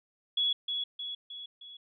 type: tone with echo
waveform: sine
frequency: 3371 Hz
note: G#7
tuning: 25 cents sharp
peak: -25 dBFS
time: 0.37-0.53 s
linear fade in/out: 5 ms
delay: 310 ms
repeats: 4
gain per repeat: -5 dB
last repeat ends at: 1.77 s
effects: none